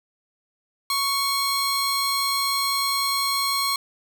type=tone pair together; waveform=sawtooth; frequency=1108.7 / 4190 Hz; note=C#6 / C8; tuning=0 / +2 cents; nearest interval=octave + major seventh; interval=2302 cents; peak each=-20 / -22 dBFS; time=0.9-3.76 s; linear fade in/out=2 ms; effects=none